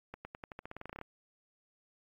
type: accelerating click train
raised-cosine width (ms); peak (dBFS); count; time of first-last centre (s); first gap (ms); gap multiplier
0.5; -28; 16; 0.14-1.014; 110; 0.9
effects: AAC 32 kbps